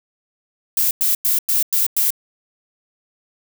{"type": "noise bursts", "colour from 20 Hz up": "violet", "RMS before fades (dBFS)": -17, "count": 6, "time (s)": [0.77, 2.105], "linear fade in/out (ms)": 2, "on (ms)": 140, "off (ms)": 99, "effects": []}